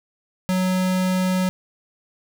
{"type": "tone", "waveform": "square", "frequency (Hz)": 185, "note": "F#3", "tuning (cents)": 0, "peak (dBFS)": -19, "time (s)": [0.49, 1.49], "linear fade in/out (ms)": 0, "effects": []}